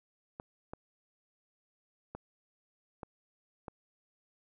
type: clicks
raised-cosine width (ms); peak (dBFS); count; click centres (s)
1; -27; 5; 0.399 / 0.735 / 2.15 / 3.032 / 3.682
effects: none